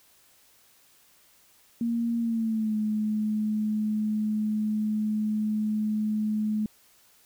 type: tone with pitch glide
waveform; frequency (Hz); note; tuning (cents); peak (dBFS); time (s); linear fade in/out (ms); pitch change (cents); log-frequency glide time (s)
sine; 233.1 to 213.8; A#3 to A3; 0 to -49; -24; 1.81-6.66; 2; -149; 2.19-2.76
effects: white hiss -60 dBFS RMS until 7.25 s